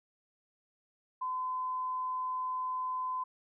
sine tone, 1020 Hz, C6, 44 cents flat, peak -32 dBFS, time 1.21-3.24 s, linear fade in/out 10 ms, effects none

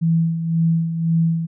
sine tone with tremolo, 164.81 Hz, E3, in tune, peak -13 dBFS, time 0.01-1.47 s, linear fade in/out 20 ms, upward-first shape sine, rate 1.9 Hz, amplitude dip 60%, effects none

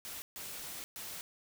white noise bursts at uneven times, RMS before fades -44 dBFS, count 3, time 0.05-0.22 / 0.36-0.84 / 0.96-1.21 s, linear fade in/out 0 ms, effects none

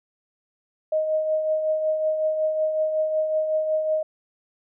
sine tone with tremolo, 624 Hz, D#5, 5 cents sharp, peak -18 dBFS, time 0.92-4.03 s, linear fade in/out 5 ms, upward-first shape triangle, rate 5.4 Hz, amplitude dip 50%, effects none

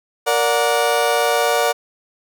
30% pulse chord, Bb augmented, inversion none, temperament just, 466.2 / 582.7 / 728.4 Hz, Bb4 / D5 / F#5, 0 / -14 / -27 cents, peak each -17 dBFS, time 0.26-1.73 s, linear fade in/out 20 ms, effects none

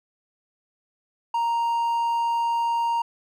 triangle tone, 932.3 Hz, A#5, in tune, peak -19 dBFS, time 1.34-3.02 s, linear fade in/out 5 ms, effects none

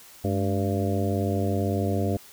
harmonic tone with a mistuned harmonic, 98 Hz, G2, in tune, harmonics 1 / 2 / 3 / 4 / 5 / 6 / 7, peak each -26 / -29 / -31 / -32 / -33 / -34 / -34 dBFS, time 0.24-2.17 s, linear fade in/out 5 ms, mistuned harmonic 2, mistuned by +110 cents, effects white hiss -49 dBFS RMS until 2.32 s

